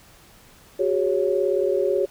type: chord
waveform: sine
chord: F# suspended second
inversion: none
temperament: equal with one note detuned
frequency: 370 / 408.4 / 554.4 Hz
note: F#4 / G#4 / C#5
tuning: 0 / -29 / 0 cents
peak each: -23 dBFS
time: 0.79-2.06 s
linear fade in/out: 10 ms
effects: pink hiss -51 dBFS RMS until 2.1 s